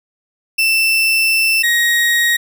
35% pulse tone pair in turn, 2666 / 1885.1 Hz, E7 / A#6, +19 / +19 cents, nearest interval tritone, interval 600 cents, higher first, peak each -10 dBFS, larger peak neither, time 0.58-1.63 / 1.63-2.37 s, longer first, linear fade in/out 10 ms, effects none

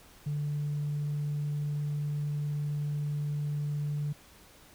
sine tone, 146.83 Hz, D3, in tune, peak -28 dBFS, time 0.26-4.13 s, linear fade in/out 10 ms, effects tanh soft clip ceiling -26 dBFS + pink hiss -56 dBFS RMS until 4.74 s

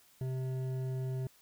triangle tone with hard clipping, 130 Hz, C3, 11 cents flat, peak -35 dBFS, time 0.21-1.27 s, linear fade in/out 2 ms, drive 13 dB, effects white hiss -64 dBFS RMS until 1.41 s

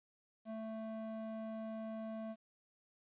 square tone with band-pass filter, 221.1 Hz, A3, 9 cents sharp, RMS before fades -44 dBFS, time 0.45-2.36 s, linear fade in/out 50 ms, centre 470 Hz, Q 9.7, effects resampled to 8000 Hz + 12-bit

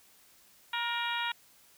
harmonic tone with a mistuned harmonic, 473.4 Hz, A#4, 27 cents sharp, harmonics 2 / 3 / 4 / 5 / 6 / 7 / 8, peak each -35 / -37 / -38 / -39 / -40 / -40 / -41 dBFS, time 0.73-1.32 s, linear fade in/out 5 ms, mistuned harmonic 4, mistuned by -32 cents, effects white hiss -61 dBFS RMS until 1.77 s

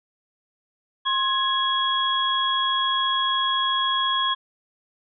sine tone cluster, 1064 / 1668 / 3321 Hz, C6 / G#6 / G#7, +29 / +7 / -1 cents, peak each -23 / -30 / -23 dBFS, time 1.05-4.35 s, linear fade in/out 20 ms, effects none

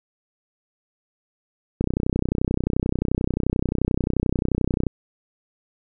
click train, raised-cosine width 3 ms, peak -8 dBFS, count 97, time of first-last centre 1.81-4.867 s, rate 31.4 Hz, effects none

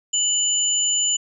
sine tone pair together, 2960 / 7032 Hz, F#7 / A8, 0 / -2 cents, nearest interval octave + minor third, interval 1498 cents, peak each -23 / -19 dBFS, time 0.13-1.17 s, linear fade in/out 10 ms, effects none

